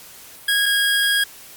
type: tone pair in turn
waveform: 25% pulse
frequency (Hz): 1645 / 1639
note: G#6 / G#6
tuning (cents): -17 / -23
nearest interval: unison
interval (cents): 6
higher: first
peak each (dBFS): -12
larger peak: neither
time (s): 0.48-0.66 / 0.66-1.24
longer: second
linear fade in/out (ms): 5
effects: white hiss -42 dBFS RMS until 1.56 s + Opus 48 kbps